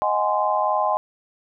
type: chord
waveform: sine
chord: Ab dominant seventh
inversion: second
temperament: just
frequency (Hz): 623 / 747.5 / 830.6 / 1038.3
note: Eb5 / Gb5 / Ab5 / C6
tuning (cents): +2 / +17 / 0 / -14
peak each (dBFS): -24 / -26 / -23 / -23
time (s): 0.02-0.97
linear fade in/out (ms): 0
effects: none